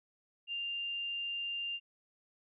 sine tone, 2794 Hz, F7, in tune, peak -35 dBFS, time 0.47-1.8 s, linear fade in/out 50 ms, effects none

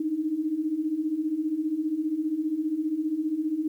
sine beating tone pair, 299.3 / 314.3 Hz, D4 / D#4, +33 / +18 cents, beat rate 15 Hz, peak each -31 / -26 dBFS, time 0-3.68 s, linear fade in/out 5 ms, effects 10-bit

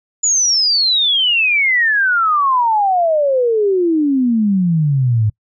sine exponential sweep, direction down, 7040 to 103.4 Hz, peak -11 dBFS, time 0.23-5.3 s, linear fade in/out 10 ms, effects noise-tail reverb RT60 0.1 s tail -26 dB re dry

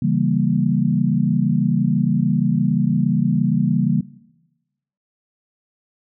sine chord, C# diminished seventh, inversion none, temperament equal, 138.59 / 164.81 / 196 / 233.1 Hz, C#3 / E3 / G3 / Bb3, 0 / 0 / 0 / 0 cents, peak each -21 dBFS, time 0.02-4.01 s, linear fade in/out 5 ms, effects noise-tail reverb RT60 1.0 s tail -19 dB re dry

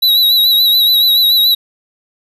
square tone with vibrato, 3900 Hz, B7, 23 cents flat, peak -8 dBFS, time 0.02-1.55 s, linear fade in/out 10 ms, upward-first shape sine, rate 7 Hz, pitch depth 49 cents each way, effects none

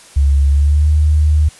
sine tone with pitch glide, 70 to 75.9 Hz, C#2 to D#2, +18 to -42 cents, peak -8 dBFS, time 0.16-1.49 s, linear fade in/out 10 ms, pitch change +140 cents, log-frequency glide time 0.48-0.89 s, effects white hiss -41 dBFS RMS until 1.59 s + resampled to 24000 Hz

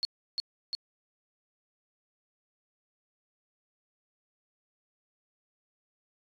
sine tone with echo, 4362 Hz, C#8, 29 cents flat, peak -26 dBFS, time 0.03-0.05 s, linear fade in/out 0 ms, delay 350 ms, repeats 2, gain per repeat -2 dB, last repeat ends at 0.75 s, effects resampled to 24000 Hz

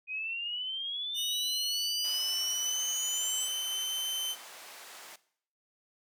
sine exponential sweep, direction up, 2489 to 7902 Hz, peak -33 dBFS, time 0.07-3.49 s, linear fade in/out 50 ms
sawtooth tone with pitch glide, 2960 to 3068 Hz, F#7 to G7, 0 to -38 cents, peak -29 dBFS, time 1.14-4.36 s, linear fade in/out 50 ms, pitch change +62 cents, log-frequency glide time 1.81-3.93 s
pink band-pass noise, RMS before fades -49 dBFS, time 2.04-5.16 s, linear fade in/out 5 ms, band 740 to 15000 Hz, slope 12 dB/octave
effects noise-tail reverb RT60 0.6 s tail -18 dB re dry

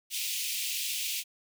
pink high-pass noise, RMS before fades -33 dBFS, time 0.1-1.24 s, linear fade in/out 50 ms, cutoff 2400 Hz, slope 48 dB/octave, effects none

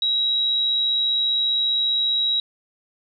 sine tone, 3855 Hz, B7, 43 cents flat, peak -18 dBFS, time 0.02-2.4 s, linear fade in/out 2 ms, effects none

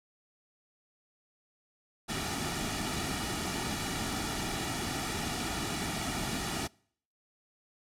pink noise with comb filter, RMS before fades -34 dBFS, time 2.08-6.68 s, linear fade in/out 20 ms, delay 1.9 ms, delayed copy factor -0.65, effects noise-tail reverb RT60 0.6 s tail -26 dB re dry + low-pass 10000 Hz 12 dB/octave

